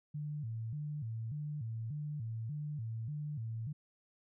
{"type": "tone with vibrato", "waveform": "sine", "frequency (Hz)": 129.6, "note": "C3", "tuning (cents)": -16, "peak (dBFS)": -37, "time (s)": [0.14, 3.73], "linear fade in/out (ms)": 10, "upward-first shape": "square", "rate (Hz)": 1.7, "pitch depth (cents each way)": 240, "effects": []}